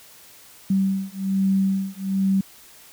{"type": "beating tone pair", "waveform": "sine", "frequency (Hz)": [192.6, 193.8], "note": ["G3", "G3"], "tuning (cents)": [-30, -20], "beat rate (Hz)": 1.2, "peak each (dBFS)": -22, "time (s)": [0.7, 2.41], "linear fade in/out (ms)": 5, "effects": ["white hiss -48 dBFS RMS until 2.92 s"]}